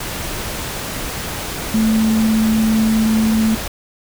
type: tone in noise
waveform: sine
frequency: 220.4 Hz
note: A3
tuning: 3 cents sharp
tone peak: -12 dBFS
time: 1.74-3.55 s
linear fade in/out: 5 ms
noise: pink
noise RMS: -25 dBFS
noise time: 0-3.68 s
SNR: +10 dB
effects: none